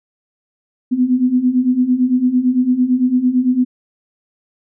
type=beating tone pair; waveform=sine; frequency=245.9 / 254.8 Hz; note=B3 / C4; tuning=-7 / -46 cents; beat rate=8.9 Hz; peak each=-17 / -13 dBFS; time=0.91-3.65 s; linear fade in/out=20 ms; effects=none